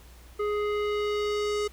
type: tone with low-pass filter sweep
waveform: square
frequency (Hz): 416.7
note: G#4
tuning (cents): +6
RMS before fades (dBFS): -28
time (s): 0.39-1.68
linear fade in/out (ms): 10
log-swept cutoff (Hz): 1600 to 7500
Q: 1.1
effects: added 60 Hz sine -48 dBFS peak until 1.72 s + pink hiss -55 dBFS RMS until 1.72 s